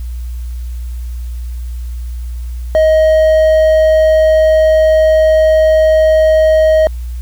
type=tone; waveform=triangle; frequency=629 Hz; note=D#5; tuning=19 cents sharp; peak=-4 dBFS; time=2.75-6.87 s; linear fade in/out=0 ms; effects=added 60 Hz sine -19 dBFS peak until 7.21 s + white hiss -45 dBFS RMS until 7.21 s